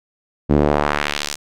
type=tone with band-pass filter sweep; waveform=sawtooth; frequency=73.42 Hz; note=D2; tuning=in tune; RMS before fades=-18 dBFS; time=0.49-1.36 s; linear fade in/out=20 ms; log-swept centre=260 to 7000 Hz; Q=1.1; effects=none